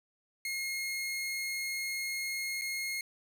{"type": "tone with dropouts", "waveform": "sawtooth", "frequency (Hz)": 2151, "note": "C7", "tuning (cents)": 47, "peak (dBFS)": -30, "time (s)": [0.45, 3.01], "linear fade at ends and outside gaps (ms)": 2, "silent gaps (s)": [2.613, 2.618], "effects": []}